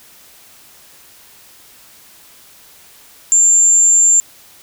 sine tone, 7290 Hz, A#8, 40 cents flat, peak -7 dBFS, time 3.32-4.2 s, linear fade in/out 0 ms, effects white hiss -44 dBFS RMS until 4.62 s

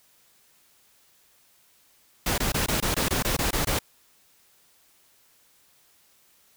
pink noise bursts, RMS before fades -25 dBFS, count 11, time 2.26-3.79 s, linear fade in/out 5 ms, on 120 ms, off 21 ms, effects white hiss -61 dBFS RMS until 6.56 s

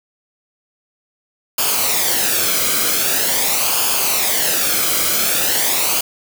white noise with flanger, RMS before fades -17 dBFS, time 1.58-6.01 s, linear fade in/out 5 ms, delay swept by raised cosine 0.51 to 1.12 ms, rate 0.44 Hz, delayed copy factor -0.6, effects none

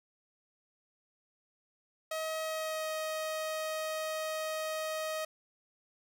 sawtooth tone with pitch glide, 635 to 628.4 Hz, D#5 to D#5, +35 to +17 cents, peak -30 dBFS, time 2.11-5.25 s, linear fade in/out 5 ms, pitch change -18 cents, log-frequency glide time 2.42-2.89 s, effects none

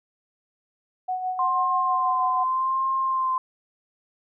sine tone with tremolo, 740 Hz, F#5, in tune, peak -23 dBFS, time 1.08-2.44 s, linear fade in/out 10 ms, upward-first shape sine, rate 6.2 Hz, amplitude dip 50%
sine tone with vibrato, 1046.5 Hz, C6, in tune, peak -21 dBFS, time 1.39-3.38 s, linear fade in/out 2 ms, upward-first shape sine, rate 0.82 Hz, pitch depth 26 cents each way
effects none

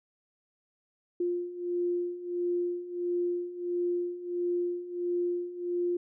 sine beating tone pair, 350.6 / 352.1 Hz, F4 / F4, +7 / +14 cents, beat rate 1.5 Hz, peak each -34 / -30 dBFS, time 1.2-5.97 s, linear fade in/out 5 ms, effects none

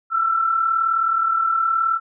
sine tone pair together, 1333.9 / 1373 Hz, E6 / F6, +20 / -30 cents, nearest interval minor second, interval 50 cents, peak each -17 / -25 dBFS, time 0.1-2 s, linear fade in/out 50 ms, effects none

